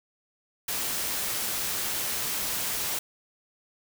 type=noise; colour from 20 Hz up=white; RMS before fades=-30 dBFS; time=0.68-2.99 s; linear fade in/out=5 ms; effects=none